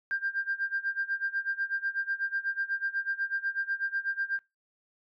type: tone with tremolo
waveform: sine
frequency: 1591 Hz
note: G6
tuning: 25 cents sharp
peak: -25 dBFS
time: 0.11-4.39 s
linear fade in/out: 0 ms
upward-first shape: sine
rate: 8.1 Hz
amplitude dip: 90%
effects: noise-tail reverb RT60 0.2 s tail -20 dB re dry + tanh soft clip ceiling -21 dBFS